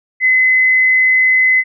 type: tone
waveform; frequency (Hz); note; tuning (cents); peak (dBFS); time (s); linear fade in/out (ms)
sine; 2034; C7; -50; -8; 0.2-1.64; 50
effects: none